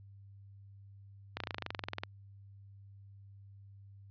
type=slowing click train; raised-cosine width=0.3 ms; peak=-20 dBFS; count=17; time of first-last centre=1.37-2.035 s; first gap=33 ms; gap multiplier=1.03; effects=added 99 Hz sine -52 dBFS peak until 4.1 s + resampled to 11025 Hz